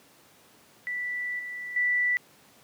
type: tone with level steps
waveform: sine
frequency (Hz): 1969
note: B6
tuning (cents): -6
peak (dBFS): -29 / -34 / -22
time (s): 0.87-2.17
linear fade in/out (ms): 0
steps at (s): 1.39 / 1.76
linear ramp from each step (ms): 5
effects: pink hiss -57 dBFS RMS until 2.63 s + high-pass 150 Hz 12 dB/octave

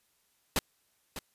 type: noise with echo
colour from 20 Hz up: pink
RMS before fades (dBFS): -27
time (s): 0.56-0.59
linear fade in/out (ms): 2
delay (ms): 600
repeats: 1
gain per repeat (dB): -12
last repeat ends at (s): 1.19
effects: white hiss -72 dBFS RMS until 1.34 s + resampled to 32000 Hz

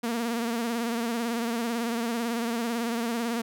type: tone with vibrato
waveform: sawtooth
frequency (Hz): 233.1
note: A#3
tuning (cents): 0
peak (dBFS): -23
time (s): 0.03-3.42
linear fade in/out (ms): 10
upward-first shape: sine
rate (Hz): 18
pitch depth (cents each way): 58
effects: none

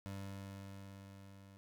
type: tone with level ramp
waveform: 25% pulse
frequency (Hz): 98.1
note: G2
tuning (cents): +2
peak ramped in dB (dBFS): -39 to -53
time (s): 0.06-1.57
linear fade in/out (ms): 0
effects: none

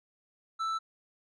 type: tone with tanh clipping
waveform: sine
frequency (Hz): 1322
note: E6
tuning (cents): +5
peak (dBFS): -31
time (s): 0.59-0.79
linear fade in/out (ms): 20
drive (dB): 8
effects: none

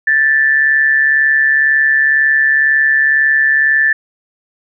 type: tone with amplitude modulation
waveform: sine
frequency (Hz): 1760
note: A6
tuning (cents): 0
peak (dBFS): -6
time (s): 0.07-3.93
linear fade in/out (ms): 5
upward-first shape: sine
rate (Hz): 142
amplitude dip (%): 50
effects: none

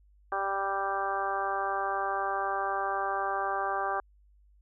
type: harmonic tone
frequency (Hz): 196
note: G3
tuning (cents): 0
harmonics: 2 / 3 / 4 / 5 / 6 / 7 / 8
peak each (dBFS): -38 / -38 / -32 / -39 / -33 / -43 / -37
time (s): 0.32-4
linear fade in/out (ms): 2
effects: added 50 Hz sine -58 dBFS peak until 4.61 s

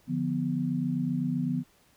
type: chord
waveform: sine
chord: B diminished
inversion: first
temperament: equal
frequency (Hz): 146.83 / 174.61 / 246.9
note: D3 / F3 / B3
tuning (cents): 0 / 0 / 0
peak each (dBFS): -32 / -31 / -29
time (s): 0.07-1.64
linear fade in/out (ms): 50
effects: pink hiss -63 dBFS RMS until 1.96 s

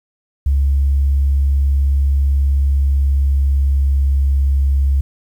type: tone with pitch glide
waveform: sine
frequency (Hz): 69.3 to 68.7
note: C#2 to C#2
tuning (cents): 0 to -15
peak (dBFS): -10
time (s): 0.46-5.01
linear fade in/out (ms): 5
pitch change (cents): -15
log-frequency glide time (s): 2.49-4.18
effects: tanh soft clip ceiling -7 dBFS + 8-bit

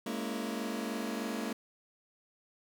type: chord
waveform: sawtooth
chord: A# half-diminished seventh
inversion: third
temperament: just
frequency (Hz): 209.8 / 233.1 / 279.7 / 335.6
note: G#3 / A#3 / C#4 / E4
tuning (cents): +18 / 0 / +16 / +31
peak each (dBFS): -35 / -34 / -37 / -39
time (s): 0.06-1.53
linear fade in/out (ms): 5
effects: none

